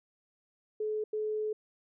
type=tone bursts at uneven times; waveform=sine; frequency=428.8 Hz; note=A4; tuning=45 cents flat; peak=-30 dBFS; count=2; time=0.8-1.04 / 1.13-1.53 s; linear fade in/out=5 ms; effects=none